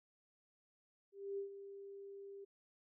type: tone with ADSR envelope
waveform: sine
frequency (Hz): 396.8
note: G4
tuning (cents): +21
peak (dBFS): -38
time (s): 1.12-2.45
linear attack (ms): 260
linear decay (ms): 110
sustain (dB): -11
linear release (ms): 12
effects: none